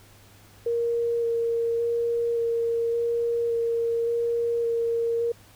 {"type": "tone with vibrato", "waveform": "sine", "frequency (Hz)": 466.2, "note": "A#4", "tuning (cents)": 0, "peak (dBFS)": -22, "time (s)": [0.66, 5.32], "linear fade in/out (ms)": 5, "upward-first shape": "square", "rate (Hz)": 0.88, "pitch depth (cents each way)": 9, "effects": ["added 101 Hz sine -54 dBFS peak until 5.55 s", "pink hiss -54 dBFS RMS until 5.55 s"]}